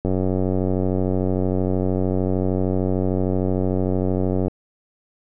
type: click train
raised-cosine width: 2 ms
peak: -9 dBFS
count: 414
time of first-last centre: 0.05-4.481 s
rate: 93.2 Hz
effects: none